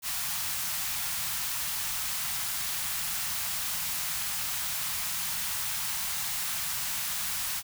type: band-stop noise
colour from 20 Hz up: white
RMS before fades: -32 dBFS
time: 0.02-7.63 s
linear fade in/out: 50 ms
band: 190 to 760 Hz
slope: 24 dB/octave
effects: none